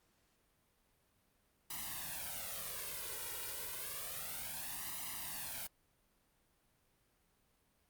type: noise with flanger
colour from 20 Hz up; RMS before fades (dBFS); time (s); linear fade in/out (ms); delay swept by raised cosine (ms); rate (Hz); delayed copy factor
white; -43; 1.7-5.67; 5; 1 to 2.1; 0.3; +0.9
effects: pink hiss -75 dBFS RMS until 7.89 s + Opus 48 kbps